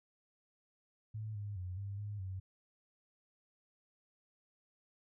sine tone with pitch steps, 108.4 / 102.6 / 91.1 / 99.6 / 103.4 / 94.4 Hz, A2 / G#2 / F#2 / G2 / G#2 / F#2, -25 / -21 / -26 / +28 / -7 / +35 cents, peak -39 dBFS, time 1.14-2.4 s, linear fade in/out 10 ms, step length 210 ms, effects none

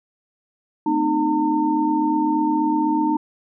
sine tone cluster, 223.5 / 258.8 / 307.1 / 908 Hz, A3 / C4 / D#4 / A#5, +27 / -19 / -23 / -46 cents, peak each -28 / -26 / -19 / -22 dBFS, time 0.86-3.17 s, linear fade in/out 5 ms, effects none

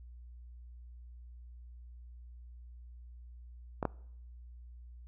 clicks, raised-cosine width 1 ms, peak -18 / -16 dBFS, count 2, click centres 3.828 / 3.853 s, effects noise-tail reverb RT60 0.7 s tail -23 dB re dry + added 60 Hz sine -48 dBFS peak until 5.07 s

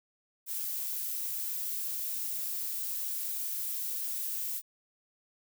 violet noise, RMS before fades -35 dBFS, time 0.46-4.62 s, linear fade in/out 50 ms, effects none

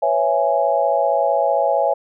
sine chord, C# minor seventh, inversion third, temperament just, 498.9 / 554.4 / 665.2 / 831.5 Hz, B4 / C#5 / E5 / G#5, +17 / 0 / +16 / +2 cents, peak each -25 / -19 / -19 / -20 dBFS, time 0.02-1.94 s, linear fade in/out 10 ms, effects none

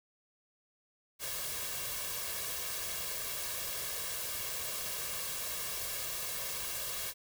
white noise with comb filter, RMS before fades -38 dBFS, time 1.19-7.14 s, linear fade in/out 50 ms, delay 1.8 ms, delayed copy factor +0.65, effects none

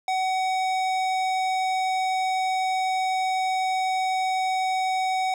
sine tone with hard clipping, 752 Hz, F#5, 28 cents sharp, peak -24 dBFS, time 0.08-5.34 s, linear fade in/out 2 ms, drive 15 dB, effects none

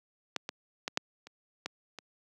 clicks, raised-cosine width 0.2 ms, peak -13 / -18 / -15 / -9 / -30 / -17 / -25 dBFS, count 7, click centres 0.363 / 0.491 / 0.879 / 0.974 / 1.27 / 1.66 / 1.987 s, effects high-pass 200 Hz 12 dB/octave

